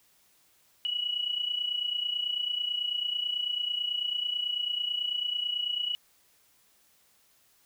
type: tone with amplitude modulation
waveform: sine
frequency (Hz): 2932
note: F#7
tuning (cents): -16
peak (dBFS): -25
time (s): 0.85-5.95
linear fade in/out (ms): 0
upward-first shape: sine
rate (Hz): 29.1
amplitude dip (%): 70
effects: white hiss -65 dBFS RMS until 7.65 s